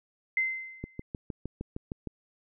sine tone with exponential decay, 2070 Hz, C7, 19 cents flat, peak -22 dBFS, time 0.37-1.02 s, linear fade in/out 2 ms, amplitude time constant 140 ms
click train, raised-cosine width 3 ms, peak -22 dBFS, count 9, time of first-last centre 0.84-2.073 s, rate 6.49 Hz
effects none

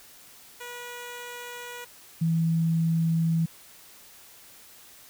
10% pulse / sine tone pair in turn, 484.8 / 164.14 Hz, B4 / E3, -32 / -7 cents, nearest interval octave + perfect fifth, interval 1875 cents, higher first, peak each -29 / -21 dBFS, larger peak second, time 0.6-1.85 / 2.21-3.46 s, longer neither, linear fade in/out 10 ms, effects white hiss -51 dBFS RMS until 5.09 s

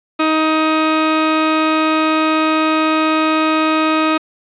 sawtooth tone pair together, 314.2 / 628.4 Hz, D#4 / D#5, +17 / +17 cents, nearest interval octave, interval 1200 cents, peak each -10 dBFS, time 0.19-4.18 s, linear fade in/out 10 ms, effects resampled to 8000 Hz + 7-bit

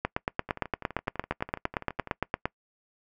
two click trains, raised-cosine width 0.5 ms, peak -11 / -23 dBFS, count 22 / 20, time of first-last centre 0.05-2.455 / 0.49-2.073 s, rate 8.73 / 12 Hz, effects noise-tail reverb RT60 0.1 s tail -24 dB re dry

